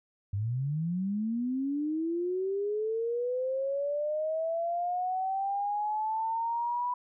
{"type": "linear sweep", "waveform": "sine", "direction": "up", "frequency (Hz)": [95.4, 987.8], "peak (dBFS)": -28, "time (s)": [0.33, 6.94], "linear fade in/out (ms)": 5, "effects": []}